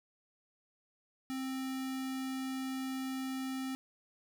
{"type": "tone with notch filter", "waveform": "square", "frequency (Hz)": 263.2, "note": "C4", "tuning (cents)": 10, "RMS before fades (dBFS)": -38, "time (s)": [1.3, 3.75], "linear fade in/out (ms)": 0, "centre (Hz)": 590, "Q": 1.2, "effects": []}